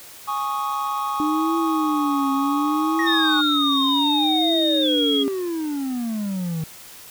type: chord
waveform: triangle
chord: Ab suspended fourth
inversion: none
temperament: just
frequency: 830.6 / 1107.5 / 1245.9 Hz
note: Ab5 / Db6 / Eb6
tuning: 0 / -2 / +2 cents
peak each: -26 / -23 / -27 dBFS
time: 0.27-3.42 s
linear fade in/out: 20 ms
type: tone with vibrato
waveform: sine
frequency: 300 Hz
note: D4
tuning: 37 cents sharp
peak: -20 dBFS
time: 1.2-5.28 s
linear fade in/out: 0 ms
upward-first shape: triangle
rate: 0.67 Hz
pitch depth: 180 cents each way
type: exponential sweep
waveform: triangle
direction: down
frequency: 1907 to 155.56 Hz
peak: -21 dBFS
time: 2.99-6.64 s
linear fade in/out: 2 ms
type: tone with pitch glide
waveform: sine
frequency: 3700 to 3296 Hz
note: A#7 to G#7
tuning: -14 to -14 cents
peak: -20 dBFS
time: 3.06-5.24 s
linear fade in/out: 20 ms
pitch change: -200 cents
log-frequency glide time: 4.81-4.89 s
effects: white hiss -42 dBFS RMS until 7.1 s